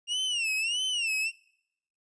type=tone with vibrato; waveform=40% pulse; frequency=2794 Hz; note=F7; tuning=in tune; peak=-26 dBFS; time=0.07-1.32 s; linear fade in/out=50 ms; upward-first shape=sine; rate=1.6 Hz; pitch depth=160 cents each way; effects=noise-tail reverb RT60 0.8 s tail -25 dB re dry + resampled to 22050 Hz

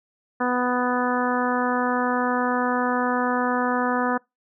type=harmonic tone; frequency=248.1 Hz; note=B3; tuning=8 cents sharp; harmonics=1 / 2 / 3 / 4 / 5 / 6 / 7; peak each=-25 / -27 / -28 / -28 / -29 / -30 / -32 dBFS; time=0.4-4.18 s; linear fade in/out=10 ms; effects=noise-tail reverb RT60 0.2 s tail -25 dB re dry

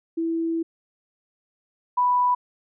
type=tone pair in turn; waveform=sine; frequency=329.6 / 987.7 Hz; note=E4 / B5; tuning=0 / 0 cents; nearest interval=octave + perfect fifth; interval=1900 cents; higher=second; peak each=-22 / -17 dBFS; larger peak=second; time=0.17-0.63 / 1.97-2.35 s; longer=first; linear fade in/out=10 ms; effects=none

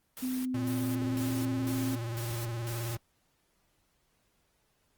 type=noise bursts; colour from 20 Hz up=white; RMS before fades=-43 dBFS; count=6; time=0.17-2.95 s; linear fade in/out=0 ms; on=280 ms; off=220 ms
type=tone with pitch glide; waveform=sine; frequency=255.4 to 263.6 Hz; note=C4 to C4; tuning=-42 to +13 cents; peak=-30 dBFS; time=0.22-1.96 s; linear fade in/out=10 ms; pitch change=+55 cents; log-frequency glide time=0.49-1.44 s
type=tone with vibrato; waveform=square; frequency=116.54 Hz; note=A#2; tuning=in tune; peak=-34 dBFS; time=0.54-2.97 s; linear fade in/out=5 ms; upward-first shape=square; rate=19 Hz; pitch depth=46 cents each way
effects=pink hiss -73 dBFS RMS until 4.97 s + Opus 24 kbps

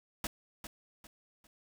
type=noise with echo; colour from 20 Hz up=pink; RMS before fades=-36 dBFS; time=0.24-0.27 s; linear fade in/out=2 ms; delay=400 ms; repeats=3; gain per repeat=-9 dB; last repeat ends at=1.47 s; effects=none

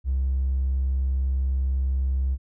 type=tone with tanh clipping; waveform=triangle; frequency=66 Hz; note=C2; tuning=16 cents sharp; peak=-20 dBFS; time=0.04-2.38 s; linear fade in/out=50 ms; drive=1 dB; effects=none

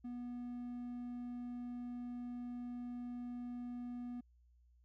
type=tone; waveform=triangle; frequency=243.7 Hz; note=B3; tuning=23 cents flat; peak=-40 dBFS; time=0.04-4.21 s; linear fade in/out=10 ms; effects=added 60 Hz sine -65 dBFS peak until 4.84 s

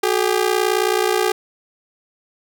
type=ring-modulated tone; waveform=sawtooth; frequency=400 Hz; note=G4; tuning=35 cents sharp; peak=-9 dBFS; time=0.03-1.32 s; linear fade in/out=5 ms; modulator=29.4 Hz; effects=none

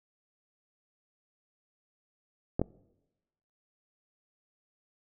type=clicks; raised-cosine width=2 ms; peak=-14 dBFS; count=2; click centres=2.595 / 2.616 s; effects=noise-tail reverb RT60 1.0 s tail -23 dB re dry

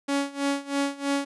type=tone with tremolo; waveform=sawtooth; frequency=280.2 Hz; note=C#4; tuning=19 cents sharp; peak=-18 dBFS; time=0.08-1.25 s; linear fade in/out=10 ms; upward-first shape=sine; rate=3.1 Hz; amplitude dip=90%; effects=resampled to 24000 Hz

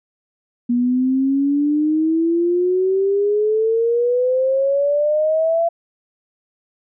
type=exponential sweep; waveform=sine; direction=up; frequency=239.2 to 680 Hz; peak=-14 dBFS; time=0.69-5.69 s; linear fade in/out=10 ms; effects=none

